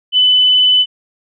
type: tone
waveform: sine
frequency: 3006 Hz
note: F#7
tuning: 27 cents sharp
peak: -7 dBFS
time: 0.12-0.86 s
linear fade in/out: 50 ms
effects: none